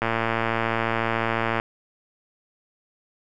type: click train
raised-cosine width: 0.5 ms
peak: -8 dBFS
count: 181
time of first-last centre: 0.02-1.599 s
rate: 114 Hz
effects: none